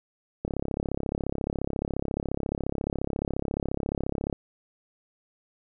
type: click train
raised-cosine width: 2 ms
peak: -15 dBFS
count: 134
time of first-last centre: 0.45-4.328 s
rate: 34.3 Hz
effects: none